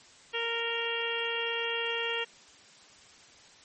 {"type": "harmonic tone", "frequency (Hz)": 464, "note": "A#4", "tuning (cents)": -8, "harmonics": [1, 2, 3, 4, 5, 6, 7], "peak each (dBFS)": [-35, -40, -40, -37, -40, -34, -37], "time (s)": [0.33, 2.25], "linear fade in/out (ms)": 20, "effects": ["white hiss -55 dBFS RMS until 3.64 s", "MP3 32 kbps"]}